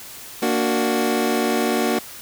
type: chord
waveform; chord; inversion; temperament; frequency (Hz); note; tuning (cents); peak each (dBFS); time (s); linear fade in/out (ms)
25% pulse; Bb augmented; none; equal; 233.1 / 293.7 / 370; Bb3 / D4 / F#4; 0 / 0 / 0; -18 / -21 / -19; 0.42-1.99; 5
effects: white hiss -38 dBFS RMS until 2.21 s